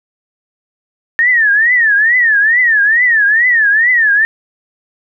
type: tone with vibrato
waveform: sine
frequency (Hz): 1804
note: A6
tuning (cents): +43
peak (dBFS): -7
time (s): 1.19-4.25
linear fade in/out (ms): 0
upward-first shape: triangle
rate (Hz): 2.3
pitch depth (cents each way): 210
effects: none